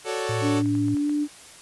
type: chord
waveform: sawtooth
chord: D major seventh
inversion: first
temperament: equal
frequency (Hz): 370 / 440 / 554.4 / 587.3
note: F#4 / A4 / C#5 / D5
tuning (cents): 0 / 0 / 0 / 0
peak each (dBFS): -27 / -25 / -29 / -31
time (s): 0.04-0.63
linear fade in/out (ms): 50
type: tone with vibrato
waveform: sine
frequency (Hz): 111.6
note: A2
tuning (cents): +25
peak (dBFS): -26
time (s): 0.29-0.95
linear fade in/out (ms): 5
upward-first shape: sine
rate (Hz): 18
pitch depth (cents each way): 13
type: tone with pitch glide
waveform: sine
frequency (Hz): 289.9 to 294.8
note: D4 to D4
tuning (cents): -22 to +7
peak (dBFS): -21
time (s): 0.41-1.28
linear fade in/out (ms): 50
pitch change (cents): +29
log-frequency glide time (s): 1.01-1.09
type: clicks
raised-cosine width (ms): 0.5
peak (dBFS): -29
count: 7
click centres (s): 0.48 / 0.611 / 0.658 / 0.752 / 0.883 / 0.969 / 1.095
effects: white hiss -46 dBFS RMS until 1.61 s + resampled to 24000 Hz